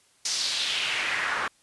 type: noise with band-pass filter sweep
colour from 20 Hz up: pink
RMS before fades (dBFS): -28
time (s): 0.25-1.48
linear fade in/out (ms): 5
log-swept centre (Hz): 5800 to 1300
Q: 2.6
effects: white hiss -62 dBFS RMS until 1.62 s + resampled to 24000 Hz